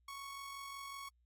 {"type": "tone with amplitude modulation", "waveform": "sawtooth", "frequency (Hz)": 1108.7, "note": "C#6", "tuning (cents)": 0, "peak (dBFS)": -40, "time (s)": [0.08, 1.09], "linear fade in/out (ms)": 5, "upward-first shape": "sine", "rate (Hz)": 45.4, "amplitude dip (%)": 35, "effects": ["added 60 Hz sine -70 dBFS peak until 1.25 s", "AAC 64 kbps"]}